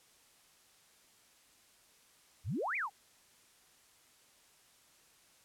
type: exponential two-way sweep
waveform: sine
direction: up then down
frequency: 69.3 to 2500 to 731 Hz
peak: -33 dBFS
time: 2.44-2.9 s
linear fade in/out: 50 ms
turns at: 2.76 s
effects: white hiss -65 dBFS RMS until 5.44 s + low-pass 11000 Hz 12 dB/octave